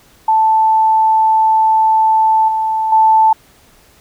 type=tone with level steps; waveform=sine; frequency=880 Hz; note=A5; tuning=in tune; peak=-8 / -13 / -6 dBFS; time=0.28-3.33 s; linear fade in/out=5 ms; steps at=2.48 / 2.92 s; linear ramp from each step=5 ms; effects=pink hiss -48 dBFS RMS until 4 s